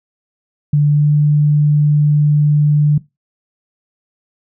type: tone with pitch glide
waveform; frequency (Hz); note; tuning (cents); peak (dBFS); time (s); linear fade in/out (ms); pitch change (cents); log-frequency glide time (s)
sine; 146.83 to 148.36; D3 to D3; 0 to +18; -8; 0.73-2.98; 5; +18; 0.87-1.09
effects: noise-tail reverb RT60 0.2 s tail -19 dB re dry